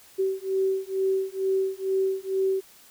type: beating tone pair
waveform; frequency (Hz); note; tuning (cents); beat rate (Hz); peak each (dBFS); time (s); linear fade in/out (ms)
sine; 382.3 / 384.5; G4 / G4; -43 / -33; 2.2; -26; 0.18-2.61; 20
effects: white hiss -53 dBFS RMS until 2.9 s